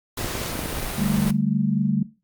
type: noise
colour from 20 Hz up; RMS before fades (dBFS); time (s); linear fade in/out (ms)
pink; -29; 0.17-1.31; 5
type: clicks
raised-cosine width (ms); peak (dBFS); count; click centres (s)
2; -17; 11; 0.21 / 0.245 / 0.353 / 0.417 / 0.461 / 0.554 / 0.592 / 0.658 / 0.728 / 0.787 / 0.829
type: chord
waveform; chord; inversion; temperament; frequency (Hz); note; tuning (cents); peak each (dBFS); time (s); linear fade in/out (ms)
sine; D suspended fourth; none; equal; 146.83 / 196 / 220; D3 / G3 / A3; 0 / 0 / 0; -24 / -23 / -24; 0.98-2.03; 5
effects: noise-tail reverb RT60 0.3 s tail -18 dB re dry + Opus 48 kbps